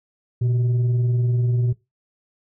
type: tone with frequency modulation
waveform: sine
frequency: 119.9 Hz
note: A#2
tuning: 49 cents sharp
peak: -16 dBFS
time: 0.41-1.73 s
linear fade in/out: 10 ms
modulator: 260 Hz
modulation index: 0.28
effects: noise-tail reverb RT60 0.2 s tail -19 dB re dry + tanh soft clip ceiling -13 dBFS